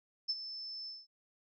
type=tone with ADSR envelope; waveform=sine; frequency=5274 Hz; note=E8; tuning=in tune; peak=-29 dBFS; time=0.28-1.07 s; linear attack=19 ms; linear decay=41 ms; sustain=-12 dB; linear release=200 ms; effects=none